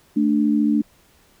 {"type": "tone pair together", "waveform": "sine", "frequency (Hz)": [220.1, 294.4], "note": ["A3", "D4"], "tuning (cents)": [1, 4], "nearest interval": "perfect fourth", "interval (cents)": 503, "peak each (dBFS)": -18, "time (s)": [0.16, 0.82], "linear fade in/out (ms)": 10, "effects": ["pink hiss -56 dBFS RMS until 1.4 s"]}